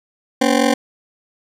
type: ring-modulated tone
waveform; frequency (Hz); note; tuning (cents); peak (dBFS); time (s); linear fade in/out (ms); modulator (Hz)
20% pulse; 260.5; C4; -7; -5; 0.41-0.74; 5; 22.6
effects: low-pass 10000 Hz 12 dB/octave + 7-bit

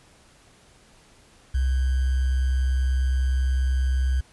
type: tone with sample-and-hold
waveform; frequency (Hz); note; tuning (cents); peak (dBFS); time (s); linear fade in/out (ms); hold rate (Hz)
sine; 64.9; C2; -13; -19; 1.54-4.21; 10; 1575
effects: pink hiss -55 dBFS RMS until 4.32 s + resampled to 24000 Hz

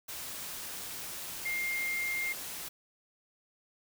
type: tone in noise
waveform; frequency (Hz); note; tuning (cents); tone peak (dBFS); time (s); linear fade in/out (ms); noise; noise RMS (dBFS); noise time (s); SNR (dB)
sine; 2116; C7; +19; -31; 1.45-2.33; 10; white; -41; 0.08-2.69; +7
effects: none

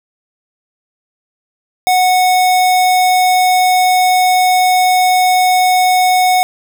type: tone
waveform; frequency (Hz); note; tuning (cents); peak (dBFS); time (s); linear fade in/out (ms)
square; 736; F#5; -9; -9; 1.87-6.43; 0
effects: none

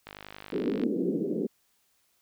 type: click train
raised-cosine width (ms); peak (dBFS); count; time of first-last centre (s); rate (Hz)
0.3; -25; 40; 0.07-0.836; 50.9
type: band-pass noise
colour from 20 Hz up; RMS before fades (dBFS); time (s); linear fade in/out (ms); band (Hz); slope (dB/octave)
white; -29; 0.52-1.47; 10; 180 to 440; 48
effects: white hiss -70 dBFS RMS until 2.21 s

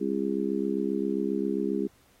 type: harmonic tone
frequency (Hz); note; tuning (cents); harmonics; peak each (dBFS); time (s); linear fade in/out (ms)
67.5; C#2; -45; 3 / 4 / 5 / 6; -31 / -31 / -31 / -31; 0-1.88; 20
effects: pink hiss -63 dBFS RMS until 2.2 s + AAC 48 kbps

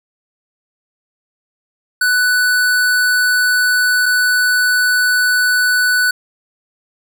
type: tone pair in turn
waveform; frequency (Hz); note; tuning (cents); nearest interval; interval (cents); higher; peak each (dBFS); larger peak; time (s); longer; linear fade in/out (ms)
square; 1490 / 1490; F#6 / F#6; +12 / +12; unison; 0; neither; -12; neither; 2.01-4.06 / 4.06-6.11; neither; 5
effects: none

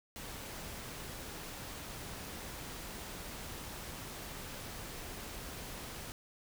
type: noise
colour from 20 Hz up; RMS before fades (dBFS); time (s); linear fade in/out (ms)
pink; -45; 0.16-6.12; 0
effects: none

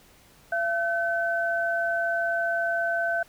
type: tone pair together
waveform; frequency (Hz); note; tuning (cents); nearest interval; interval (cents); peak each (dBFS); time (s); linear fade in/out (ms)
sine; 679 / 1524.3; F5 / G6; -49 / -49; octave + major second; 1400; -26; 0.52-3.23; 5
effects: pink hiss -56 dBFS RMS until 3.28 s

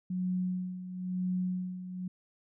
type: tone with tremolo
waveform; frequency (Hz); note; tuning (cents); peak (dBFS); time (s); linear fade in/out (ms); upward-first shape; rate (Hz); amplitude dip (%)
sine; 182.8; F#3; -21; -28; 0.1-2.08; 5; sine; 1; 70
effects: none

